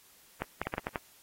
clicks, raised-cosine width 0.5 ms, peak -17 dBFS, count 7, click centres 0.42 / 0.616 / 0.67 / 0.739 / 0.781 / 0.869 / 0.958 s, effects white hiss -60 dBFS RMS until 1.22 s + AAC 48 kbps

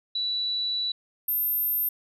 sine tone pair in turn, 3946 / 13245 Hz, B7 / G#9, -2 / -6 cents, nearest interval octave + major sixth, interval 2096 cents, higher second, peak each -25 / -23 dBFS, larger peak second, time 0.15-0.92 / 1.28-1.89 s, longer first, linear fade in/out 5 ms, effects none

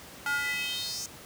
square tone with high-pass filter sweep, 284.2 Hz, C#4, 43 cents sharp, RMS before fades -32 dBFS, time 0.26-1.06 s, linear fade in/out 2 ms, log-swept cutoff 1200 to 6400 Hz, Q 4.5, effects pink hiss -47 dBFS RMS until 1.25 s + high-pass 80 Hz 12 dB/octave

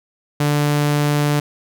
sawtooth tone, 146.83 Hz, D3, in tune, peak -11 dBFS, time 0.4-1.4 s, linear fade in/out 5 ms, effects none

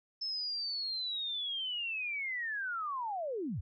sine linear sweep, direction down, 5274 to 63.5 Hz, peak -34 dBFS, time 0.21-3.61 s, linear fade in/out 10 ms, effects none

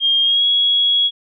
sine tone with pitch glide, 3219 to 3331 Hz, G7 to G#7, +45 to +4 cents, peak -12 dBFS, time 0-1.11 s, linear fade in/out 50 ms, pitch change +59 cents, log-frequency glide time 0.22-0.45 s, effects none

